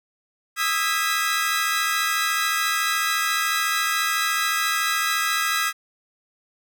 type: chord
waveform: sawtooth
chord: E major seventh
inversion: third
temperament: equal with one note detuned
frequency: 1244.5 / 1318.5 / 1632.7 / 1975.5 Hz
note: D#6 / E6 / G#6 / B6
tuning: 0 / 0 / -30 / 0 cents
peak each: -23 dBFS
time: 0.56-5.73 s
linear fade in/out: 50 ms
effects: none